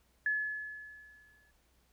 sine tone with exponential decay, 1711 Hz, A6, 49 cents flat, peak -27 dBFS, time 0.26-1.51 s, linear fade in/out 2 ms, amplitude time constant 270 ms, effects added 61 Hz sine -70 dBFS peak until 1.92 s + pink hiss -72 dBFS RMS until 1.92 s

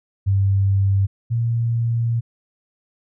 sine tone pair in turn, 98 / 116.54 Hz, G2 / A#2, 0 / 0 cents, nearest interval minor third, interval 300 cents, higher second, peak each -14 / -17 dBFS, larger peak first, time 0.26-1.07 / 1.3-2.21 s, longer second, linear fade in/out 20 ms, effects none

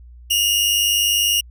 sawtooth tone pair together, 2800 / 2900 Hz, F7 / F#7, +4 / -35 cents, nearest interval minor second, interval 61 cents, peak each -15 dBFS, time 0.3-1.41 s, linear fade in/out 10 ms, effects added 60 Hz sine -39 dBFS peak until 1.5 s

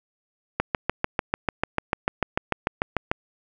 click train, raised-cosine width 0.5 ms, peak -6 dBFS, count 18, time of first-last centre 0.6-3.115 s, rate 6.76 Hz, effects none

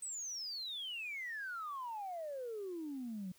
sine exponential sweep, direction down, 8300 to 177.7 Hz, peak -39 dBFS, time 0.02-3.32 s, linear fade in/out 5 ms, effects tanh soft clip ceiling -36 dBFS + white hiss -67 dBFS RMS until 3.38 s

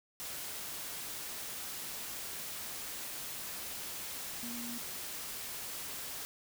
sine tone in noise, 238 Hz, A#3, 36 cents sharp, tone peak -42 dBFS, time 4.43-4.78 s, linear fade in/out 0 ms, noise white, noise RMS -42 dBFS, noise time 0.2-6.25 s, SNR -3 dB, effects none

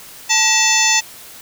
harmonic tone with a mistuned harmonic, 880 Hz, A5, in tune, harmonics 1 / 2 / 3 / 4 / 5 / 6 / 7 / 8, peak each -21 / -20 / -18 / -22 / -23 / -22 / -17 / -20 dBFS, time 0.29-1.01 s, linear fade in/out 20 ms, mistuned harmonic 2, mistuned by +140 cents, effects white hiss -38 dBFS RMS until 1.41 s

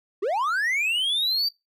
triangle linear sweep, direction up, 349.2 to 4693 Hz, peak -20 dBFS, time 0.22-1.49 s, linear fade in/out 10 ms, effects noise-tail reverb RT60 0.2 s tail -22 dB re dry

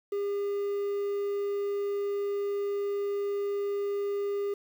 triangle tone with quantisation, 403.7 Hz, G#4, 49 cents flat, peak -26 dBFS, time 0.12-4.54 s, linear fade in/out 5 ms, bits 9, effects none

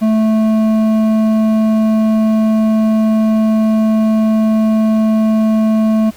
triangle tone with hard clipping, 218.9 Hz, A3, 9 cents flat, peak -11 dBFS, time 0.01-6.11 s, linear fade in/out 20 ms, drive 12 dB, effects pink hiss -41 dBFS RMS until 6.16 s

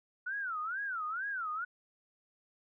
sine tone with vibrato, 1426 Hz, F6, 36 cents sharp, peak -34 dBFS, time 0.26-1.65 s, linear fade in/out 10 ms, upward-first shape sine, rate 2.2 Hz, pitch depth 260 cents each way, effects none

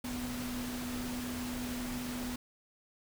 sine tone in noise, 246.9 Hz, B3, in tune, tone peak -37 dBFS, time 0.04-2.36 s, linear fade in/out 5 ms, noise pink, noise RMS -42 dBFS, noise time 0.04-2.36 s, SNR +2 dB, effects none

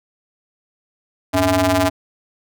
sawtooth ring-modulated tone, 182.7 Hz, F#3, 22 cents flat, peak -7 dBFS, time 1.33-1.9 s, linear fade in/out 20 ms, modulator 466 Hz, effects none

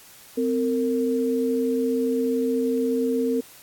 sine tone pair together, 257.3 / 458.5 Hz, C4 / A#4, -29 / -29 cents, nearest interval minor seventh, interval 1000 cents, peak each -23 dBFS, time 0.37-3.41 s, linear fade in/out 10 ms, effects white hiss -48 dBFS RMS until 3.62 s + AAC 64 kbps

